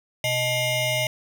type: ring-modulated tone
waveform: 25% pulse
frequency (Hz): 748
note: F#5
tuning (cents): +19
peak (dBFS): -15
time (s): 0.24-1.07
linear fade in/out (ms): 2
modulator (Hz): 1370
effects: none